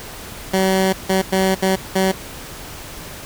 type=tone bursts at uneven times; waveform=15% pulse; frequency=190 Hz; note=F#3; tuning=46 cents sharp; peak=-8 dBFS; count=5; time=0.53-0.93 / 1.09-1.22 / 1.32-1.55 / 1.62-1.76 / 1.95-2.12 s; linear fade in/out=10 ms; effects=pink hiss -34 dBFS RMS until 3.25 s